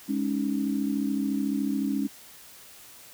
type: chord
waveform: sine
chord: Ab suspended fourth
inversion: none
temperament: equal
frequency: 207.7 / 277.2 / 311.1 Hz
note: Ab3 / Db4 / Eb4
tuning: 0 / 0 / 0 cents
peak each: -29 / -27 / -33 dBFS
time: 0.08-2.08 s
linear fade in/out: 20 ms
effects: white hiss -49 dBFS RMS until 3.13 s